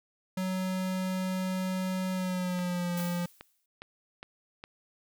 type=tone with pitch glide; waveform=square; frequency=186.4 to 174.92 Hz; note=F#3 to F3; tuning=+13 to +3 cents; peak=-30 dBFS; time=0.37-3.26 s; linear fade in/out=5 ms; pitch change=-110 cents; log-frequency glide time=2.12-2.93 s
type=click train; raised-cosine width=0.3 ms; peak=-26 dBFS; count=6; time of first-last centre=2.59-4.639 s; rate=2.44 Hz
type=noise with exponential decay; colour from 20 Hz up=blue; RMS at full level=-39 dBFS; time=2.97-3.66 s; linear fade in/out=5 ms; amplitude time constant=150 ms
effects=none